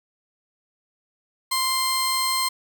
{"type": "tone pair together", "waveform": "sawtooth", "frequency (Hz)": [1046.5, 4186], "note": ["C6", "C8"], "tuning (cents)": [0, 0], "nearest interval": "2 octaves", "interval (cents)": 2400, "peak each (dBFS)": -20, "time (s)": [1.51, 2.49], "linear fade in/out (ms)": 10, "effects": []}